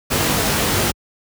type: noise with comb filter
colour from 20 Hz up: pink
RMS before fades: -18 dBFS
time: 0.1-0.92 s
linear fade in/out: 20 ms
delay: 20 ms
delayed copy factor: +0.6
effects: high-pass 60 Hz 12 dB/octave